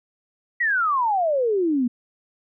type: exponential sweep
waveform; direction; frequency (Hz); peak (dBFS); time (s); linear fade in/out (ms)
sine; down; 1975.5 to 233.1; -18; 0.6-1.88; 10
effects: none